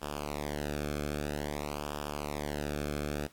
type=tone with flanger; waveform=sawtooth; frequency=73.6 Hz; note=D2; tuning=4 cents sharp; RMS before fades=-36 dBFS; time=0.01-3.28 s; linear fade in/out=20 ms; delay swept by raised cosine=0.48 to 1.05 ms; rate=0.51 Hz; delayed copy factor=-0.95; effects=pink hiss -62 dBFS RMS until 3.32 s + AAC 64 kbps